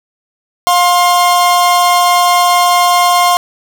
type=tone pair together; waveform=45% pulse; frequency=708.2 / 1060 Hz; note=F5 / C6; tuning=+24 / +22 cents; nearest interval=perfect fifth; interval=698 cents; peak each=-10 dBFS; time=0.67-3.37 s; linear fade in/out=0 ms; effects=none